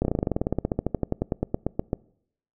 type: slowing click train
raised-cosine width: 2 ms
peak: -10 dBFS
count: 28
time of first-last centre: 0.02-1.931 s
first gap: 30 ms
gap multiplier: 1.06
effects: noise-tail reverb RT60 0.7 s tail -24 dB re dry